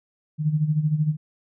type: tone with tremolo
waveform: sine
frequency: 152.7 Hz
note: D#3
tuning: 32 cents flat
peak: -16 dBFS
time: 0.38-1.17 s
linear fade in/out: 50 ms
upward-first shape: sine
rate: 13 Hz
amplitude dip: 70%
effects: none